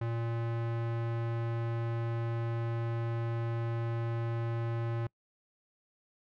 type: tone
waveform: square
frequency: 116 Hz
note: A#2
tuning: 8 cents flat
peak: -32 dBFS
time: 0.01-5.07 s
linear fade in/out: 5 ms
effects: noise-tail reverb RT60 0.1 s tail -26 dB re dry + low-pass 2000 Hz 12 dB/octave